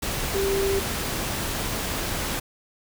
sine tone in noise, 392 Hz, G4, in tune, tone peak -22 dBFS, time 0.34-0.8 s, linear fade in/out 10 ms, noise pink, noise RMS -28 dBFS, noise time 0.02-2.4 s, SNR +3 dB, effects none

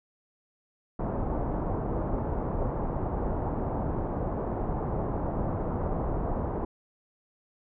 pink low-pass noise, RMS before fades -30 dBFS, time 0.99-6.65 s, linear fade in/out 5 ms, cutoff 950 Hz, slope 24 dB/octave, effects none

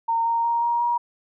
sine tone with pitch steps, 918 / 926.5 / 935.1 / 943.8 / 952.6 Hz, A#5 / A#5 / A#5 / A#5 / A#5, -27 / -11 / +5 / +21 / +37 cents, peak -19 dBFS, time 0.08-0.98 s, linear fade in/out 10 ms, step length 180 ms, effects none

